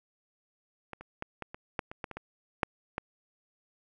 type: clicks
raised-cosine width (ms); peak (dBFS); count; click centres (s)
0.5; -25 / -30 / -20 / -22 / -26 / -15 / -26 / -20 / -26 / -24 / -10 / -17; 12; 0.933 / 1.01 / 1.224 / 1.423 / 1.545 / 1.792 / 1.915 / 2.042 / 2.113 / 2.17 / 2.632 / 2.981
effects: none